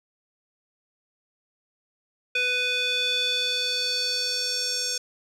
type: tone with band-pass filter sweep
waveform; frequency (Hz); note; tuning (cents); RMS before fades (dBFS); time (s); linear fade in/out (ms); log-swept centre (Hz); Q
square; 497.2; B4; +12; -26; 2.35-4.98; 5; 2700 to 6000; 3.9
effects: none